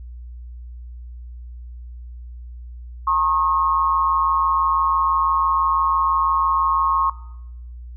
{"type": "tone with amplitude modulation", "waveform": "sine", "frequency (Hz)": 1084, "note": "C#6", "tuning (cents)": -39, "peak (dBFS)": -12, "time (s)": [3.07, 7.1], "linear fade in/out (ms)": 5, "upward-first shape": "sine", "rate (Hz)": 166, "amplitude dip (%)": 80, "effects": ["noise-tail reverb RT60 0.8 s tail -17 dB re dry", "added 60 Hz sine -33 dBFS peak until 7.96 s"]}